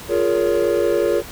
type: chord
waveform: triangle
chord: Bb minor seventh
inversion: second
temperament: equal with one note detuned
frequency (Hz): 349.2 / 415.3 / 466.2 / 563.1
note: F4 / Ab4 / Bb4 / Db5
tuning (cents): 0 / 0 / 0 / +27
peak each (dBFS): -19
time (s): 0.08-1.23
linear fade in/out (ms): 50
effects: pink hiss -36 dBFS RMS until 1.31 s